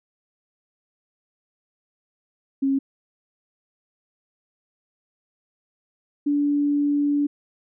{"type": "tone pair in turn", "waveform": "sine", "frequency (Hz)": [272.2, 289.1], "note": ["C#4", "D4"], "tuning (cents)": [-31, -27], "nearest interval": "minor second", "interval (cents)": 104, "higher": "second", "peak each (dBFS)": -18, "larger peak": "neither", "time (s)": [[2.62, 2.79], [6.26, 7.27]], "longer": "second", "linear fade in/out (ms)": 10, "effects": []}